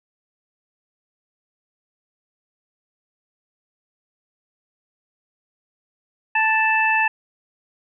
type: harmonic tone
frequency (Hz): 880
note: A5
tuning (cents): 0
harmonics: 1 / 2 / 3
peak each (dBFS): -20 / -20 / -20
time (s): 6.35-7.08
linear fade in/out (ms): 5
effects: none